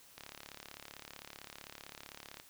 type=click train; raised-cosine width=0.2 ms; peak=-29 dBFS; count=80; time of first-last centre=0.18-2.399 s; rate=35.6 Hz; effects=white hiss -60 dBFS RMS until 2.49 s